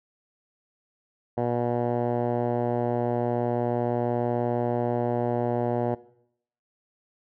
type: tone with low-pass filter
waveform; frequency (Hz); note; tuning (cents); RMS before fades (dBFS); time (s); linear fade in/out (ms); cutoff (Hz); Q
10% pulse; 120.4; B2; -44; -26; 1.37-5.95; 10; 770; 1.7
effects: noise-tail reverb RT60 0.7 s tail -19 dB re dry

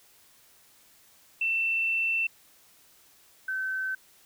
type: tone pair in turn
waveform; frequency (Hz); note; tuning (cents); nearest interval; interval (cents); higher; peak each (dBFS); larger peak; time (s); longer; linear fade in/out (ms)
sine; 2681 / 1534.3; E7 / G6; +29 / -38; minor seventh; 967; first; -24 / -28; first; 1.41-2.27 / 3.48-3.95; first; 5
effects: white hiss -59 dBFS RMS until 4.25 s

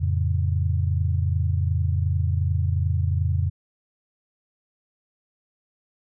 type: chord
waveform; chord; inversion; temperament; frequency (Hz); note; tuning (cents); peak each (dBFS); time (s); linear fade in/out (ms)
sine; F augmented; none; equal; 87.31 / 110 / 138.59; F2 / A2 / C#3; 0 / 0 / 0; -21 / -27 / -27; 0-3.5; 20
effects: none

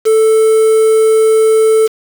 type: tone with quantisation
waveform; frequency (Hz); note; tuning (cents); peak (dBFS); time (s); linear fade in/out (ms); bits
triangle; 440; A4; 0; -4; 0.05-1.88; 20; 4
effects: none

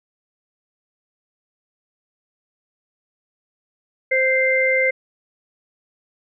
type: harmonic tone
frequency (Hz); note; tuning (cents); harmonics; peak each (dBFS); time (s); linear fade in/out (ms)
522; C5; -4; 1 / 3 / 4; -19 / -28 / -17; 4.11-4.91; 10
effects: none

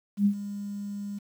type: tone with ADSR envelope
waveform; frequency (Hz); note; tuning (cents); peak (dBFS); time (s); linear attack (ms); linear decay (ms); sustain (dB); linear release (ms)
sine; 202.7; G#3; -42; -17; 0.17-1.19; 85; 82; -15; 12
effects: 9-bit

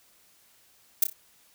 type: noise with echo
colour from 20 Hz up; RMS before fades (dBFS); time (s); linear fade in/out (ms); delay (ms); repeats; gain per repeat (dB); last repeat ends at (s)
violet; -19; 1.02-1.04; 5; 30; 3; -9; 1.13
effects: white hiss -61 dBFS RMS until 1.54 s

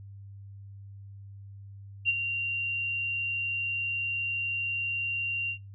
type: tone with ADSR envelope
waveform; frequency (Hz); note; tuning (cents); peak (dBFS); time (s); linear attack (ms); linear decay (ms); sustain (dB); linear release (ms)
sine; 2766; F7; -17; -19; 2.05-5.58; 40; 28; -9; 85
effects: noise-tail reverb RT60 0.2 s tail -18 dB re dry + added 99 Hz sine -43 dBFS peak until 5.74 s

